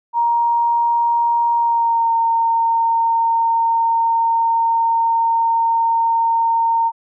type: tone with pitch glide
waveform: sine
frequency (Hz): 939 to 917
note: A#5 to A#5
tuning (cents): +12 to -29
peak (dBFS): -13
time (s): 0.13-6.92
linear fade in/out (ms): 50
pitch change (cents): -41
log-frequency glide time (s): 1.55-2.11
effects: none